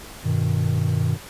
triangle chord, G augmented, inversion none, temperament equal, 98 / 123.47 / 155.56 Hz, G2 / B2 / D#3, 0 / 0 / 0 cents, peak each -21 dBFS, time 0.23-1.18 s, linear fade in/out 50 ms, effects pink hiss -40 dBFS RMS until 1.29 s + resampled to 32000 Hz

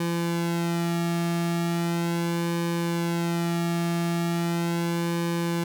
sawtooth tone with flanger, 170 Hz, F3, 46 cents flat, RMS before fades -26 dBFS, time 0-5.64 s, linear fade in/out 5 ms, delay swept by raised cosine 1.5 to 2.03 ms, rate 0.38 Hz, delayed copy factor -0.85, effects none

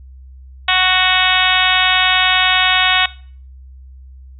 harmonic tone, 370 Hz, F#4, in tune, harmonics 2 / 3 / 4 / 5 / 6 / 7 / 8 / 9 / 10, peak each -20 / -20 / -20 / -20 / -20 / -20 / -20 / -20 / -20 dBFS, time 0.68-3.06 s, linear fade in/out 5 ms, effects noise-tail reverb RT60 0.5 s tail -21 dB re dry + added 65 Hz sine -35 dBFS peak until 4.39 s

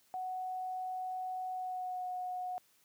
sine tone with pitch glide, 742 to 730.5 Hz, F#5 to F#5, +5 to -22 cents, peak -36 dBFS, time 0.14-2.58 s, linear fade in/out 0 ms, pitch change -27 cents, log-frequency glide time 1.51-2.07 s, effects white hiss -69 dBFS RMS until 2.84 s + high-pass 100 Hz 12 dB/octave

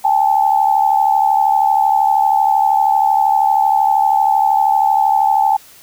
sine tone pair together, 795 / 867.8 Hz, G5 / A5, +24 / -24 cents, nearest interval major second, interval 152 cents, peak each -13 dBFS, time 0.04-5.57 s, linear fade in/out 10 ms, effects white hiss -43 dBFS RMS until 5.82 s

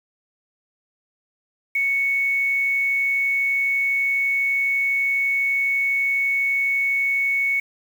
sine tone with quantisation, 2217 Hz, C#7, in tune, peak -18 dBFS, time 1.75-7.6 s, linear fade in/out 5 ms, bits 7, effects none

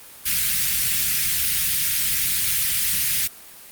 white band-stop noise, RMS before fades -21 dBFS, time 0.25-3.28 s, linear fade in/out 20 ms, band 180 to 1700 Hz, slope 24 dB/octave, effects white hiss -43 dBFS RMS until 3.71 s + Opus 32 kbps

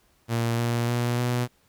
sawtooth tone with pitch steps, 116.54 / 118.44 / 120.37 / 122.33 Hz, A#2 / A#2 / B2 / B2, 0 / +28 / -44 / -16 cents, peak -19 dBFS, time 0.28-1.48 s, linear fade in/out 50 ms, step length 300 ms, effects pink hiss -64 dBFS RMS until 1.68 s

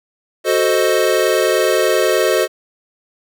square chord, F# diminished seventh, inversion none, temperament equal, 370 / 440 / 523.3 / 622.3 Hz, F#4 / A4 / C5 / Eb5, 0 / 0 / 0 / 0 cents, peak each -19 dBFS, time 0.44-2.48 s, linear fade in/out 50 ms, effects none

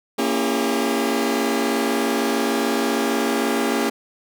sawtooth chord, A# diminished seventh, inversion none, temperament just, 233.1 / 279.7 / 335.6 / 402.8 Hz, A#3 / C#4 / E4 / G4, 0 / +16 / +31 / +47 cents, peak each -20 / -20 / -24 / -20 dBFS, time 0.18-3.9 s, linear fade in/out 10 ms, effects none

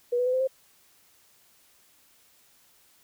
sine tone with pitch steps, 484.6 / 495.1 / 505.8 / 516.7 / 527.8 Hz, B4 / B4 / B4 / C5 / C5, -33 / +4 / +41 / -22 / +15 cents, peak -22 dBFS, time 0.12-0.475 s, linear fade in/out 10 ms, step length 71 ms, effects white hiss -61 dBFS RMS until 3.03 s

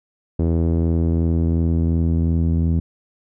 sawtooth tone with low-pass filter sweep, 82.8 Hz, E2, 8 cents sharp, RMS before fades -18 dBFS, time 0.39-2.8 s, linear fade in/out 5 ms, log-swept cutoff 400 to 220 Hz, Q 1.4, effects none

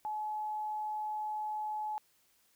sine tone, 853 Hz, G#5, 46 cents sharp, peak -34 dBFS, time 0.05-1.98 s, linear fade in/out 0 ms, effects white hiss -70 dBFS RMS until 2.55 s

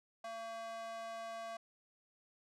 square tone with high-pass filter, 226.6 Hz, A#3, 49 cents flat, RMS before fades -45 dBFS, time 0.24-1.57 s, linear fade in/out 5 ms, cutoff 800 Hz, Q 8.4, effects low-pass 8000 Hz 12 dB/octave

